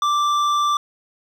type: tone with hard clipping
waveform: sine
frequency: 1174.7 Hz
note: D6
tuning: in tune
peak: -18 dBFS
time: 0.02-0.77 s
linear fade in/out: 2 ms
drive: 9 dB
effects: none